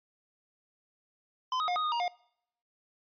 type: tone with pitch steps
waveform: square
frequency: 1024 / 1256 / 715 / 1248 / 1229 / 944 / 712 Hz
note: C6 / D#6 / F5 / D#6 / D#6 / A#5 / F5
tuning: -38 / +16 / +41 / +5 / -22 / +22 / +33 cents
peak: -29 dBFS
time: 1.52-2.08 s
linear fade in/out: 2 ms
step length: 80 ms
effects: noise-tail reverb RT60 0.7 s tail -24 dB re dry + resampled to 11025 Hz